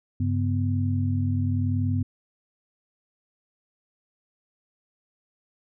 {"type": "tone cluster", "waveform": "sine", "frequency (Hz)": [98.2, 139, 249.3], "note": ["G2", "C#3", "B3"], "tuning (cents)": [4, 5, 16], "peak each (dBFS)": [-23, -31, -28], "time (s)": [0.2, 2.03], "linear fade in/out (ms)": 5, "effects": []}